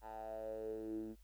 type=tone with band-pass filter sweep; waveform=10% pulse; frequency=110 Hz; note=A2; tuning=in tune; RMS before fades=-45 dBFS; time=0.01-1.16 s; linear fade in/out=50 ms; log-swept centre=940 to 260 Hz; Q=6.9; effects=added 50 Hz sine -60 dBFS peak until 1.23 s + white hiss -75 dBFS RMS until 1.23 s